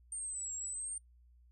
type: exponential two-way sweep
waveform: sine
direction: down then up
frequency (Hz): 8840 to 7500 to 8840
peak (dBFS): -38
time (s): 0.12-0.98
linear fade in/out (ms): 2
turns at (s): 0.54
effects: noise-tail reverb RT60 0.1 s tail -21 dB re dry + added 60 Hz sine -60 dBFS peak until 1.51 s